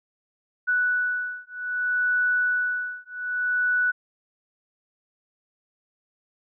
sine beating tone pair, 1480 / 1480.63 Hz, F#6 / F#6, 0 / +1 cents, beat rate 0.63 Hz, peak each -25 dBFS, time 0.67-3.92 s, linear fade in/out 20 ms, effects none

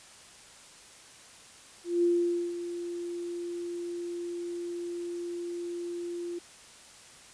sine tone with ADSR envelope, 346.8 Hz, F4, 12 cents flat, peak -21 dBFS, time 1.84-6.39 s, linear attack 190 ms, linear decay 500 ms, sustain -12 dB, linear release 8 ms, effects white hiss -52 dBFS RMS until 7.33 s + resampled to 22050 Hz

